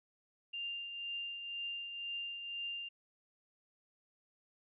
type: tone with tremolo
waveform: sine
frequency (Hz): 2794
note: F7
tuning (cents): 0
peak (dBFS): -37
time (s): 0.53-2.89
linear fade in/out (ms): 10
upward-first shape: triangle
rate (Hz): 2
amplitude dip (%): 50
effects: none